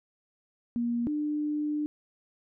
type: tone pair in turn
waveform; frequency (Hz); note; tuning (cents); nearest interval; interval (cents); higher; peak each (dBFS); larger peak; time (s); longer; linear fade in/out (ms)
sine; 237.1 / 298.7; A#3 / D4; +30 / +29; major third; 399; second; -26 / -27; first; 0.76-1.07 / 1.07-1.86; second; 0
effects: none